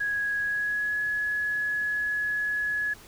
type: tone with pitch glide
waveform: sine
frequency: 1661.2 to 1691.2 Hz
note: G#6 to G#6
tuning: 0 to +31 cents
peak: -25 dBFS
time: 0-2.94 s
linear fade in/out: 10 ms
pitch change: +31 cents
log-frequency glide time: 0.42-0.99 s
effects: pink hiss -50 dBFS RMS until 3.07 s